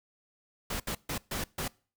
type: noise bursts at uneven times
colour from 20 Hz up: pink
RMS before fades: -34 dBFS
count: 5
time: 0.7-0.8 / 0.87-0.95 / 1.09-1.18 / 1.31-1.44 / 1.58-1.68 s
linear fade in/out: 5 ms
effects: noise-tail reverb RT60 0.4 s tail -24 dB re dry